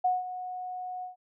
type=tone with ADSR envelope; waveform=sine; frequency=732 Hz; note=F#5; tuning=19 cents flat; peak=-21 dBFS; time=0.04-1.16 s; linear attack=10 ms; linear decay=180 ms; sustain=-13 dB; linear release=130 ms; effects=none